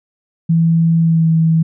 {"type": "tone with pitch glide", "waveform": "sine", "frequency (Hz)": [165.1, 162.17], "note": ["E3", "E3"], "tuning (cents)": [3, -28], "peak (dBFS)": -9, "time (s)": [0.49, 1.63], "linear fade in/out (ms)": 10, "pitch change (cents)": -31, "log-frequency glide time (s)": [1, 1.28], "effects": []}